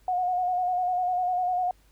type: tone with vibrato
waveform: sine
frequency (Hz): 725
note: F#5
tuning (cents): -35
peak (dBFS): -23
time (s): 0.08-1.71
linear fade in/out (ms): 2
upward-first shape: square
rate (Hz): 10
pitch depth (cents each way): 28
effects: added 50 Hz sine -58 dBFS peak until 1.91 s + pink hiss -64 dBFS RMS until 1.91 s